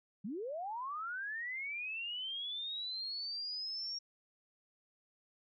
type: linear sweep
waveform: sine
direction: up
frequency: 174.6 to 5600 Hz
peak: -38 dBFS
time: 0.24-3.99 s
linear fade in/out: 10 ms
effects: none